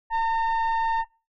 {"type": "tone with frequency modulation", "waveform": "sine", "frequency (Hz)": 906, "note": "A#5", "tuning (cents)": -50, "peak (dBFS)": -18, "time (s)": [0.1, 1.05], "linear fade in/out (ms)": 50, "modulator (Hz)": 918, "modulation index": 0.51, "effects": ["noise-tail reverb RT60 0.3 s tail -21 dB re dry", "tanh soft clip ceiling -20 dBFS"]}